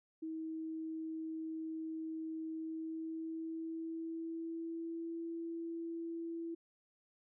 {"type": "tone with pitch glide", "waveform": "sine", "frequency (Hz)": [319.9, 333.1], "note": ["D#4", "E4"], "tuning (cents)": [48, 18], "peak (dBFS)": -39, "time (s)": [0.22, 6.55], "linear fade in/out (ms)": 10, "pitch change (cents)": 70, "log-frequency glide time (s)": [2.51, 5.22], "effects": []}